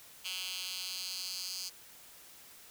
10% pulse tone with high-pass filter sweep, 184.9 Hz, F#3, 1 cent flat, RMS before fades -40 dBFS, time 0.24-1.7 s, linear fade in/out 20 ms, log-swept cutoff 3200 to 5000 Hz, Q 2.9, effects white hiss -55 dBFS RMS until 2.7 s

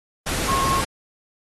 sine tone in noise, 1082 Hz, C#6, 42 cents flat, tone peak -20 dBFS, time 0.48-0.81 s, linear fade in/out 10 ms, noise pink, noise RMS -25 dBFS, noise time 0.26-0.85 s, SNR +2 dB, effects AAC 32 kbps

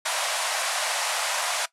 pink band-pass noise, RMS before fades -27 dBFS, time 0.05-1.66 s, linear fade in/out 10 ms, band 600 to 11000 Hz, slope 48 dB/octave, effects noise-tail reverb RT60 0.1 s tail -18 dB re dry

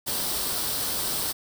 white noise with comb filter, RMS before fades -28 dBFS, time 0.06-1.33 s, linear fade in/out 20 ms, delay 0.22 ms, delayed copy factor +0.5, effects none

